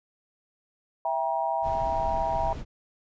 sine chord, E diminished, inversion none, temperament just, 659.3 / 791.1 / 949.3 Hz, E5 / G5 / Bb5, 0 / +16 / +31 cents, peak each -29 dBFS, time 1.05-2.53 s, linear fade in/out 2 ms
brown noise, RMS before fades -34 dBFS, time 1.62-2.65 s, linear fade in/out 50 ms
effects resampled to 16000 Hz

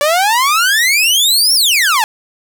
sawtooth exponential two-way sweep, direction up then down, 566 to 5588 to 826 Hz, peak -6 dBFS, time 0.01-2.04 s, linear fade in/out 0 ms, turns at 1.54 s, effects none

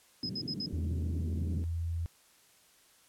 pink band-pass noise, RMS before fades -40 dBFS, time 0.23-1.64 s, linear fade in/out 0 ms, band 130 to 300 Hz, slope 24 dB/octave
sine tone bursts, 5080 Hz, D#8, 35 cents sharp, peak -34 dBFS, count 4, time 0.23-0.663 s, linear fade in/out 5 ms, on 64 ms, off 59 ms
sine tone with pitch glide, 82.41 to 83.85 Hz, E2 to E2, 0 to +30 cents, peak -31 dBFS, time 0.73-2.06 s, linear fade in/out 0 ms, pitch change +30 cents, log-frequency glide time 0.88-1.89 s
effects white hiss -63 dBFS RMS until 3.08 s + low-pass 12000 Hz 12 dB/octave

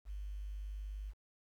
sine tone with quantisation, 50.2 Hz, G1, 42 cents sharp, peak -40 dBFS, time 0.05-1.14 s, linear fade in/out 50 ms, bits 11, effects none

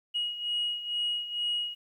sine beating tone pair, 2893 / 2895.2 Hz, F#7 / F#7, -40 / -38 cents, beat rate 2.2 Hz, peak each -29 / -34 dBFS, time 0.14-1.75 s, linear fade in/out 20 ms, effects tanh soft clip ceiling -23 dBFS + 11-bit

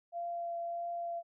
sine tone with vibrato, 686 Hz, F5, 31 cents flat, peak -35 dBFS, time 0.12-1.23 s, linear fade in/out 50 ms, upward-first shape triangle, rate 1.6 Hz, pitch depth 11 cents each way, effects none

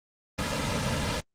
pink noise with comb filter, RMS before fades -28 dBFS, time 0.38-1.21 s, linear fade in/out 10 ms, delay 2.7 ms, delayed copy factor -0.9, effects low-pass 7000 Hz 12 dB/octave + Opus 24 kbps

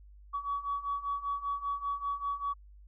sine beating tone pair, 1130 / 1135.1 Hz, C#6 / C#6, +33 / +41 cents, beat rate 5.1 Hz, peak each -36 / -33 dBFS, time 0.33-2.54 s, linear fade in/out 20 ms, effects tanh soft clip ceiling -24 dBFS + added 50 Hz sine -51 dBFS peak until 2.87 s

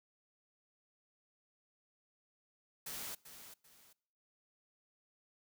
white noise with echo, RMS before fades -44 dBFS, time 2.86-3.15 s, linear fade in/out 5 ms, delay 390 ms, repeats 2, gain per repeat -10 dB, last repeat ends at 3.93 s, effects noise-tail reverb RT60 0.7 s tail -24 dB re dry

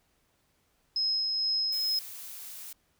sine tone with tremolo, 5130 Hz, E8, 48 cents flat, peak -25 dBFS, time 0.96-1.99 s, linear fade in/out 2 ms, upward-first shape sine, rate 2.2 Hz, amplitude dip 25%
blue noise, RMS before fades -43 dBFS, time 1.72-2.73 s, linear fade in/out 5 ms
effects pink hiss -71 dBFS RMS until 2.99 s

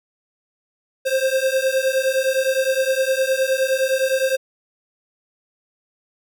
square beating tone pair, 523.3 / 533 Hz, C5 / C5, 0 / +32 cents, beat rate 9.7 Hz, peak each -21 / -21 dBFS, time 1.05-4.37 s, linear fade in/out 20 ms, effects none

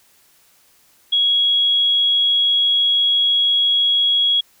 sine tone, 3322 Hz, G#7, in tune, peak -13 dBFS, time 1.12-4.41 s, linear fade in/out 10 ms, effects white hiss -55 dBFS RMS until 4.6 s

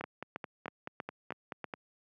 two click trains, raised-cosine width 0.5 ms, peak -22 / -23 dBFS, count 6 / 9, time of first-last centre 0.04-1.643 / 0.01-1.738 s, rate 3.12 / 4.63 Hz, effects high-pass 150 Hz 12 dB/octave

